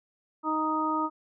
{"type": "harmonic tone", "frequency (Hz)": 311.5, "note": "D#4", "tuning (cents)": 2, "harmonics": [1, 2, 3, 4], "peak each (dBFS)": [-30, -38, -30, -29], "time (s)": [0.43, 1.1], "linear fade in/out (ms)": 50, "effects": []}